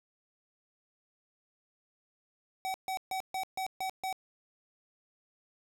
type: tone bursts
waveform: square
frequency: 759 Hz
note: F#5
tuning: 44 cents sharp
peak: -33 dBFS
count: 7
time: 2.65-4.127 s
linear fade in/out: 0 ms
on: 91 ms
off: 140 ms
effects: none